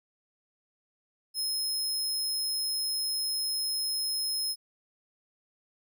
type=tone; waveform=sawtooth; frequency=5150 Hz; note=E8; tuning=41 cents flat; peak=-26 dBFS; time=1.34-4.56 s; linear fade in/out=50 ms; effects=none